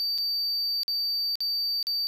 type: tone with dropouts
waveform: triangle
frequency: 4621 Hz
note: D8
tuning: 29 cents flat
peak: -24 dBFS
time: 0-2.07 s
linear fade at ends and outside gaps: 0 ms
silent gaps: 0.179-0.184 / 0.833-0.88 / 1.355-1.405 / 1.828-1.869 s
effects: none